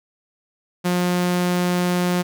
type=tone; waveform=sawtooth; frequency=178.2 Hz; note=F3; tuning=35 cents sharp; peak=-14 dBFS; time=0.84-2.23 s; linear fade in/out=20 ms; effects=none